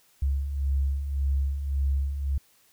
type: beating tone pair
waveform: sine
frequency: 67.5 / 69.3 Hz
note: C#2 / C#2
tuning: -45 / 0 cents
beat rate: 1.8 Hz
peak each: -32 / -24 dBFS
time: 0.22-2.38 s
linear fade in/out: 5 ms
effects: white hiss -62 dBFS RMS until 2.72 s